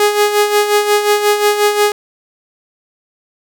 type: tone with tremolo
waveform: sawtooth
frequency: 415.3 Hz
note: G#4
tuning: in tune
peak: -4 dBFS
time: 0-1.92 s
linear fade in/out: 2 ms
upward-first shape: sine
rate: 5.6 Hz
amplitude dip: 60%
effects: none